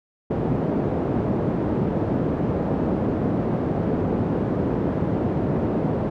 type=band-pass noise; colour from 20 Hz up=pink; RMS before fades=-23 dBFS; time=0.3-6.1 s; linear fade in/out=10 ms; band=130 to 490 Hz; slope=12 dB/octave; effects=none